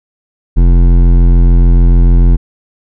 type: tone with hard clipping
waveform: sine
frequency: 43.41 Hz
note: F1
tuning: 10 cents flat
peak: -5 dBFS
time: 0.56-2.37 s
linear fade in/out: 20 ms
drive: 13 dB
effects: none